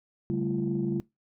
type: tone cluster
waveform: sine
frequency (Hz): 141.5 / 194.4 / 218.5 / 342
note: C#3 / G3 / A3 / F4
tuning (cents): +36 / -14 / -12 / -36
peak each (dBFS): -31 / -31 / -32 / -30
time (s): 0.3-1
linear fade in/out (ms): 0
effects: noise-tail reverb RT60 0.2 s tail -23 dB re dry + tanh soft clip ceiling -18 dBFS